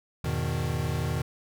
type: chord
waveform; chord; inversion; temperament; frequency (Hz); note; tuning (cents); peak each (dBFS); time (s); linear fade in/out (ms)
square; E major seventh; none; equal; 82.41 / 103.83 / 123.47 / 155.56; E2 / G#2 / B2 / D#3; 0 / 0 / 0 / 0; -33 / -37 / -32 / -32; 0.24-1.22; 5
effects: none